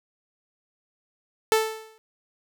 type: tone with exponential decay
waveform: sawtooth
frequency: 440 Hz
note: A4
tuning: in tune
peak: -11 dBFS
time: 1.52-1.98 s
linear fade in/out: 0 ms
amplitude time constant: 98 ms
effects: none